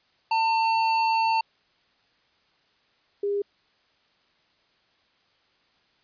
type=tone pair in turn; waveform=square / sine; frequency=899 / 404.6 Hz; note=A5 / G#4; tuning=+37 / -45 cents; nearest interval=octave + major second; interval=1382 cents; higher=first; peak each=-21 / -23 dBFS; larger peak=first; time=0.31-1.41 / 3.23-3.42 s; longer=first; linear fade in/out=5 ms; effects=white hiss -65 dBFS RMS until 6.03 s + resampled to 11025 Hz